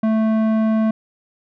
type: tone with low-pass filter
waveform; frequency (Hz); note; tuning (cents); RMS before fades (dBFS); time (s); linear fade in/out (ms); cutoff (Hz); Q
square; 220; A3; 0; -17; 0.03-0.91; 5; 1100; 0.6
effects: none